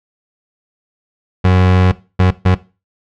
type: tone bursts at uneven times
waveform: 30% pulse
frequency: 92 Hz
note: F#2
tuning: 9 cents flat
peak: -5 dBFS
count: 3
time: 1.44-1.92 / 2.19-2.31 / 2.45-2.55 s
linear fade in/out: 10 ms
effects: noise-tail reverb RT60 0.3 s tail -18 dB re dry + low-pass 3000 Hz 12 dB/octave